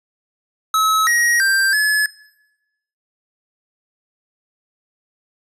square tone with pitch steps, 1290 / 1890 / 1577 / 1710 Hz, E6 / A#6 / G6 / A6, -38 / +23 / +10 / -50 cents, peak -14 dBFS, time 0.74-2.06 s, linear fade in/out 2 ms, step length 330 ms, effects noise-tail reverb RT60 0.9 s tail -21 dB re dry + resampled to 32000 Hz

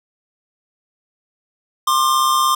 square tone pair together, 1060 / 1197 Hz, C6 / D6, +22 / +33 cents, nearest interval major second, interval 211 cents, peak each -17 dBFS, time 1.87-2.55 s, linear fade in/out 5 ms, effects none

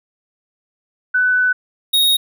sine / square tone pair in turn, 1498 / 3752 Hz, F#6 / A#7, +21 / +11 cents, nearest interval octave + major third, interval 1590 cents, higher second, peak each -12 dBFS, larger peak neither, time 1.14-1.53 / 1.93-2.17 s, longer first, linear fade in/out 10 ms, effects none

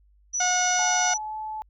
sine tone, 5920 Hz, F#8, in tune, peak -24 dBFS, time 0.33-1.18 s, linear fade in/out 20 ms
harmonic tone, 725 Hz, F#5, 35 cents flat, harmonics 1 / 2 / 3 / 4 / 5 / 6 / 7 / 8 / 9 / 10, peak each -25 / -28 / -32 / -35 / -37 / -39 / -37 / -41 / -40 / -41 dBFS, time 0.4-1.14 s, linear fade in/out 5 ms
sine tone with pitch glide, 858 to 865 Hz, A5 to A5, -44 to -30 cents, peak -30 dBFS, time 0.79-1.62 s, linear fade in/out 0 ms, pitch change +14 cents, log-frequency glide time 1.26-1.35 s
effects added 50 Hz sine -56 dBFS peak until 1.69 s

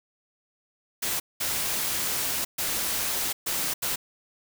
white noise bursts at uneven times, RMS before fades -28 dBFS, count 5, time 1.02-1.2 / 1.4-2.45 / 2.58-3.33 / 3.46-3.74 / 3.82-3.96 s, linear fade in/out 10 ms, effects none

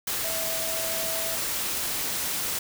sine tone in noise, 653 Hz, E5, 17 cents flat, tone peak -34 dBFS, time 0.24-1.36 s, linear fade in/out 5 ms, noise white, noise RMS -29 dBFS, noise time 0.07-2.59 s, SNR -8 dB, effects none

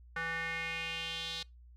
square tone with band-pass filter sweep, 164.81 Hz, E3, in tune, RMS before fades -38 dBFS, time 0.16-1.43 s, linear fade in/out 5 ms, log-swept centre 1600 to 3900 Hz, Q 3.9, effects noise-tail reverb RT60 0.2 s tail -24 dB re dry + added 60 Hz sine -53 dBFS peak until 1.76 s

